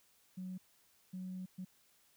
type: tone bursts at uneven times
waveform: sine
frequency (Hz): 185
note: F#3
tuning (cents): 0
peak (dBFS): -40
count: 3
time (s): 0.37-0.58 / 1.13-1.46 / 1.58-1.65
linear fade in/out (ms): 10
effects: tanh soft clip ceiling -36 dBFS + white hiss -70 dBFS RMS until 2.16 s